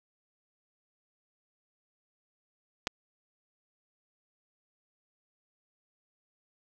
clicks, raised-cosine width 0.2 ms, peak -11 / -19 dBFS, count 2, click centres 2.871 / 2.875 s, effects none

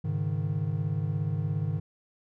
triangle chord, Ab suspended fourth, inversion none, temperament equal, 103.83 / 138.59 / 155.56 Hz, Ab2 / Db3 / Eb3, 0 / 0 / 0 cents, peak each -29 / -31 / -28 dBFS, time 0.04-1.8 s, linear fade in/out 10 ms, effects none

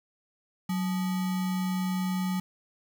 sine tone with sample-and-hold, 185 Hz, F#3, in tune, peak -26 dBFS, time 0.69-2.4 s, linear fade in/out 5 ms, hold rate 1050 Hz, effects none

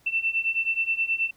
sine beating tone pair, 2675 / 2684.4 Hz, E7 / E7, +25 / +31 cents, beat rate 9.4 Hz, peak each -27 / -25 dBFS, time 0.06-1.31 s, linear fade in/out 10 ms, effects pink hiss -61 dBFS RMS until 1.36 s

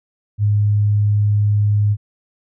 sine tone, 103.83 Hz, G#2, in tune, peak -12 dBFS, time 0.38-1.97 s, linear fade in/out 50 ms, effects none

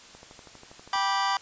click train, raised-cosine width 1 ms, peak -33 dBFS, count 11, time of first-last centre 0.15-0.956 s, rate 12.4 Hz
sawtooth chord, G major, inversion none, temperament just, 784 / 980 / 1176 Hz, G5 / B5 / D6, 0 / -14 / +2 cents, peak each -24 dBFS, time 0.93-1.37 s, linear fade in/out 2 ms
effects white hiss -49 dBFS RMS until 1.41 s + resampled to 16000 Hz

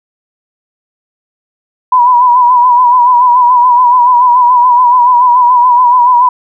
sine tone with vibrato, 984 Hz, B5, 7 cents flat, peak -3 dBFS, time 1.92-6.29 s, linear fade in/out 5 ms, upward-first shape sine, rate 7 Hz, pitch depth 54 cents each way, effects none

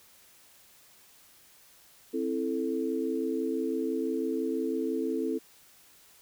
sine chord, A minor, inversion first, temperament just, 264 / 330 / 440 Hz, C4 / E4 / A4, +16 / +2 / 0 cents, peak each -32 dBFS, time 2.13-5.39 s, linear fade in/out 20 ms, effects white hiss -58 dBFS RMS until 6.21 s

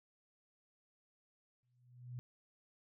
sine tone with exponential growth, 123.47 Hz, B2, in tune, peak -40 dBFS, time 1.63-2.19 s, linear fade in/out 0 ms, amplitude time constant 120 ms, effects none

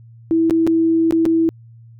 sine tone with dropouts, 327.5 Hz, E4, 11 cents flat, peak -12 dBFS, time 0.31-1.49 s, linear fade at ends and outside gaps 0 ms, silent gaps 0.498-0.508 / 0.667-0.674 / 1.109-1.124 / 1.254-1.261 s, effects added 115 Hz sine -40 dBFS peak until 1.99 s

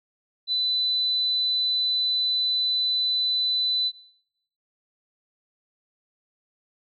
sine tone, 4000 Hz, B7, 21 cents sharp, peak -21 dBFS, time 0.47-3.92 s, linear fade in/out 50 ms, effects noise-tail reverb RT60 0.8 s tail -19 dB re dry

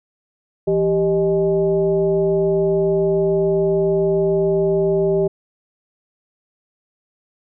sine tone with frequency modulation, 392 Hz, G4, in tune, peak -14 dBFS, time 0.67-5.28 s, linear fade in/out 10 ms, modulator 225 Hz, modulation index 0.8, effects none

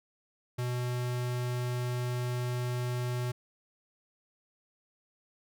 square tone, 123.47 Hz, B2, in tune, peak -31 dBFS, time 0.58-3.32 s, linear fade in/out 10 ms, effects none

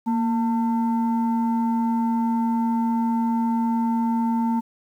sine tone pair together, 232.5 / 897.3 Hz, A#3 / A5, -4 / +34 cents, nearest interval octave + major seventh, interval 2338 cents, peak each -19 / -25 dBFS, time 0.06-4.61 s, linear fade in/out 20 ms, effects tanh soft clip ceiling -14 dBFS + 9-bit

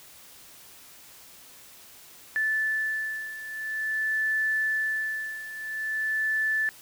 sine beating tone pair, 1750 / 1750.48 Hz, A6 / A6, -10 / -9 cents, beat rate 0.48 Hz, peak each -31 / -27 dBFS, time 2.36-6.69 s, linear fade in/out 0 ms, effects white hiss -50 dBFS RMS until 6.81 s

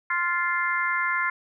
harmonic tone, 348.9 Hz, F4, 2 cents flat, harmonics 3 / 4 / 5 / 6, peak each -28 / -28 / -28 / -28 dBFS, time 0.1-1.3 s, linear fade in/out 5 ms, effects none

